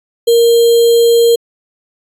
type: tone with sample-and-hold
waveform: sine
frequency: 466.2 Hz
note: A#4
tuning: in tune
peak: -5 dBFS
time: 0.27-1.36 s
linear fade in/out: 10 ms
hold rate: 3675 Hz
effects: resampled to 32000 Hz